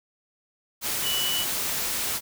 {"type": "tone in noise", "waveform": "sine", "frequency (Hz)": 2960, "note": "F#7", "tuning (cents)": 0, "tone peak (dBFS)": -26, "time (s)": [1.02, 1.46], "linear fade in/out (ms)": 50, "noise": "white", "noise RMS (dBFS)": -28, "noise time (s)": [0.81, 2.21], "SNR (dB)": -1, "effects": []}